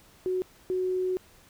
sine tone bursts at uneven times, 369.4 Hz, F#4, 3 cents flat, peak -25 dBFS, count 2, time 0.26-0.42 / 0.7-1.17 s, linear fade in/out 0 ms, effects pink hiss -57 dBFS RMS until 1.49 s

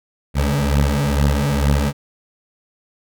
20% pulse beating tone pair, 70 / 72.2 Hz, C#2 / D2, +18 / -29 cents, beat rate 2.2 Hz, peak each -13 dBFS, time 0.34-1.93 s, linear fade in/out 50 ms, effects none

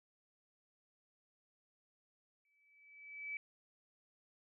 sine tone with exponential growth, 2300 Hz, D7, 37 cents flat, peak -38 dBFS, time 2.45-3.37 s, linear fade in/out 1 ms, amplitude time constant 200 ms, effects none

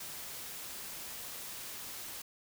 white noise, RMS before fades -44 dBFS, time 0-2.22 s, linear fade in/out 5 ms, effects none

